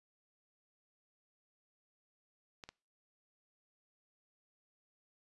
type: clicks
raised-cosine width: 0.2 ms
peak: -30 dBFS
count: 2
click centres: 2.638 / 2.69 s
effects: noise-tail reverb RT60 0.4 s tail -26 dB re dry + resampled to 24000 Hz